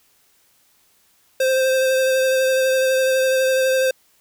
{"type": "tone with vibrato", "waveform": "square", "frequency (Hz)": 523.3, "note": "C5", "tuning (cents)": 0, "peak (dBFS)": -16, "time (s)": [1.4, 3.91], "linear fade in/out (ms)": 5, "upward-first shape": "sine", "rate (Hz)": 12, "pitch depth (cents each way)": 15, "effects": ["white hiss -59 dBFS RMS until 4.2 s"]}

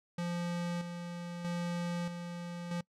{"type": "tone with tremolo", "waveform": "square", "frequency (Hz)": 173.5, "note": "F3", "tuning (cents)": -11, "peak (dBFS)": -34, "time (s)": [0.18, 2.81], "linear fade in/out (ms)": 5, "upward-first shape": "square", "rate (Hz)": 0.79, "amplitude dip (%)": 50, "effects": ["noise-tail reverb RT60 0.1 s tail -23 dB re dry", "low-pass 8000 Hz 12 dB/octave"]}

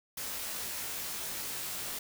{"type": "noise with comb filter", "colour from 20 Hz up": "white", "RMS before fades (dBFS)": -38, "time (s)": [0.17, 1.99], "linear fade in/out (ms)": 5, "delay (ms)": 20, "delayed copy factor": -0.9, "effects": []}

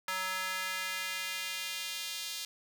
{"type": "tone with high-pass filter sweep", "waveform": "square", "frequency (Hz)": 186.9, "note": "F#3", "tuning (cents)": 18, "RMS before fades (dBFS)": -37, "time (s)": [0.08, 2.45], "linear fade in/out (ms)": 2, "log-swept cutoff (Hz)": [1300, 3800], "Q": 1.4, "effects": []}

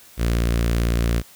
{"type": "tone with notch filter", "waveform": "sawtooth", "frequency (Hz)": 57.9, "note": "A#1", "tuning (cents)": -11, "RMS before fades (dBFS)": -20, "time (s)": [0.17, 1.23], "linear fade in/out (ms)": 50, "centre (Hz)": 860, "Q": 1.6, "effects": ["white hiss -48 dBFS RMS until 1.35 s"]}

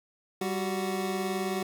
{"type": "tone pair together", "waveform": "25% pulse", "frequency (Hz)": [194.3, 369.6], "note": ["G3", "F#4"], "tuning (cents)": [-15, -2], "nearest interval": "major seventh", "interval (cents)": 1113, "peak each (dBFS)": -28, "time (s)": [0.41, 1.63], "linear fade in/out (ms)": 5, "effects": []}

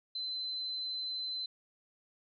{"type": "tone", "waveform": "sine", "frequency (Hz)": 4056, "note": "B7", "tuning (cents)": 45, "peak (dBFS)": -35, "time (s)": [0.15, 1.46], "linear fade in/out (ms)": 5, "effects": []}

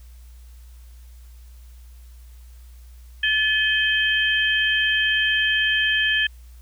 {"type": "tone cluster", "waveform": "sine", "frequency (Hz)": [1731, 2541, 3141], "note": ["A6", "D#7", "G7"], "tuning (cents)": [-29, 36, 3], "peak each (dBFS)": [-20, -26, -22], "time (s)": [3.23, 6.27], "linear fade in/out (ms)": 5, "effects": ["added 60 Hz sine -41 dBFS peak until 6.61 s", "white hiss -58 dBFS RMS until 6.61 s"]}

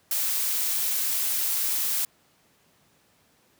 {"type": "noise", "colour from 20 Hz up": "blue", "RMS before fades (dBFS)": -26, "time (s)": [0.11, 2.05], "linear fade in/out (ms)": 2, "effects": ["pink hiss -63 dBFS RMS until 3.59 s", "high-pass 100 Hz 12 dB/octave"]}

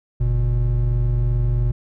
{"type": "tone pair together", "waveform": "triangle", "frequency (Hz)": [47.62, 120], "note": ["G1", "B2"], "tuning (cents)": [-49, -49], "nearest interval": "octave + major third", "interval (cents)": 1600, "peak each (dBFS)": -17, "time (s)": [0.2, 1.72], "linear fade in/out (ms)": 10, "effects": []}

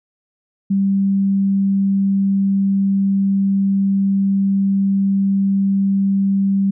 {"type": "tone", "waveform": "sine", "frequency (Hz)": 196, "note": "G3", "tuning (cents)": 0, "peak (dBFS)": -13, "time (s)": [0.7, 6.71], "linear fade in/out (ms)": 10, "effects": []}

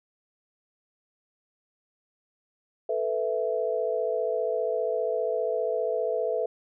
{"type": "chord", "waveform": "sine", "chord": "A suspended second", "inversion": "none", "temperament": "just", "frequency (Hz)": [440, 495, 660], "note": ["A4", "B4", "E5"], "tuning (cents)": [0, 4, 2], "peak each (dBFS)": [-29, -29, -29], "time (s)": [2.89, 6.46], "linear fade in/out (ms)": 5, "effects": []}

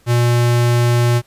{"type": "tone", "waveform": "square", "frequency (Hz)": 120, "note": "B2", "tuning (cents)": -49, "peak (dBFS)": -12, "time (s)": [0.06, 1.22], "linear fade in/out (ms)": 50, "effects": ["pink hiss -54 dBFS RMS until 1.26 s", "resampled to 32000 Hz"]}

